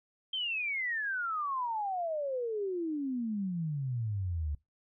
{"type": "exponential sweep", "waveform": "sine", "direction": "down", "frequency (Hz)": [3184, 71], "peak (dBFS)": -31, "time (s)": [0.33, 4.55], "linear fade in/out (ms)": 5, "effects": ["noise-tail reverb RT60 0.2 s tail -22 dB re dry"]}